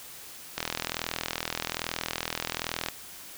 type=click train; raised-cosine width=0.2 ms; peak=-11 dBFS; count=96; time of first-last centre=0.58-2.886 s; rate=41.2 Hz; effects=white hiss -45 dBFS RMS until 3.37 s